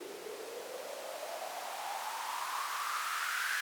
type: noise with band-pass filter sweep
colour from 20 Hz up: blue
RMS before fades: -39 dBFS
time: 0-3.61 s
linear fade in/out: 10 ms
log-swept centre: 380 to 1600 Hz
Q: 5.7
effects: none